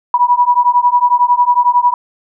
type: beating tone pair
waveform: sine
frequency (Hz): 970 / 981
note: B5 / B5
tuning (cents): -31 / -12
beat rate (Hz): 11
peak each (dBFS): -11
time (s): 0.14-1.94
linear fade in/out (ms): 2
effects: none